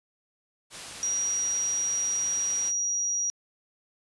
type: low-pass noise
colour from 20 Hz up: white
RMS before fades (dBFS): -42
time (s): 0.7-2.73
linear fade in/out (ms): 50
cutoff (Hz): 9600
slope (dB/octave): 12
type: tone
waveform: sine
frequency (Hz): 5750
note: F8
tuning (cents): +50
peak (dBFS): -25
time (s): 1.03-3.3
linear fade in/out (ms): 0
effects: resampled to 24000 Hz